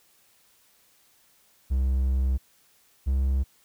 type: tone pair in turn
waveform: triangle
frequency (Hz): 65.41 / 66.82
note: C2 / C2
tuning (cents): 0 / +37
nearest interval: unison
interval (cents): 37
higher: second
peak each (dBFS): -19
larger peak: neither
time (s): 1.7-2.38 / 3.06-3.44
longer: first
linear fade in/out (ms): 20
effects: white hiss -62 dBFS RMS until 3.64 s